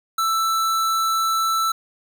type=tone; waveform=square; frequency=1324 Hz; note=E6; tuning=7 cents sharp; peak=-19 dBFS; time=0.18-1.72 s; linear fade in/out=5 ms; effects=9-bit